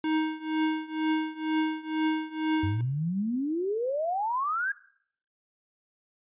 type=tone with tremolo; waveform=square; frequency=313.5 Hz; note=D#4; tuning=13 cents sharp; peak=-23 dBFS; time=0.04-2.81 s; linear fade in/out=2 ms; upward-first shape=triangle; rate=2.1 Hz; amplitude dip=90%
type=exponential sweep; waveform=sine; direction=up; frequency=92 to 1661.2 Hz; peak=-26 dBFS; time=2.63-4.72 s; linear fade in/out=5 ms
effects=noise-tail reverb RT60 0.6 s tail -18 dB re dry + resampled to 8000 Hz